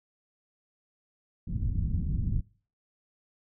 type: low-pass noise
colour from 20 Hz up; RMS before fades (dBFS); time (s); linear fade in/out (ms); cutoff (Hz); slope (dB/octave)
pink; -29; 1.47-2.41; 10; 180; 24
effects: noise-tail reverb RT60 0.4 s tail -21 dB re dry